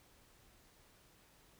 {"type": "silence", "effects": ["pink hiss -66 dBFS RMS until 1.59 s"]}